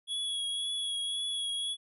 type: tone with vibrato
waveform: square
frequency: 3351 Hz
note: G#7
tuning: 15 cents sharp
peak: -32 dBFS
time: 0.07-1.77 s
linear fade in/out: 50 ms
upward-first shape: triangle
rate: 1.9 Hz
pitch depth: 26 cents each way
effects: resampled to 32000 Hz